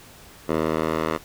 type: tone with band-pass filter sweep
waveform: 10% pulse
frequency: 79.3 Hz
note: D#2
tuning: 33 cents sharp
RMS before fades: -24 dBFS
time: 0.48-1.18 s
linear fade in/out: 20 ms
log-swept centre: 580 to 1000 Hz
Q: 0.75
effects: pink hiss -47 dBFS RMS until 1.24 s